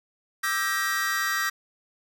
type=chord; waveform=45% pulse; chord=E half-diminished seventh; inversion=third; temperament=just; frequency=1186.7 / 1318.5 / 1582.2 / 1898.7 Hz; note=D6 / E6 / G6 / Bb6; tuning=+18 / 0 / +16 / +31 cents; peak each=-33 / -32 / -29 / -28 dBFS; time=0.43-1.5 s; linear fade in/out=10 ms; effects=none

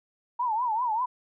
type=tone with vibrato; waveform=sine; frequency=928 Hz; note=A#5; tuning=8 cents flat; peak=-24 dBFS; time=0.39-1.06 s; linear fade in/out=10 ms; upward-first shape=triangle; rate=5.1 Hz; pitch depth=180 cents each way; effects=none

